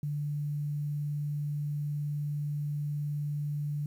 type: tone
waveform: sine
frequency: 146.83 Hz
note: D3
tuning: in tune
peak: -30 dBFS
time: 0.03-3.86 s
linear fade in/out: 2 ms
effects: 10-bit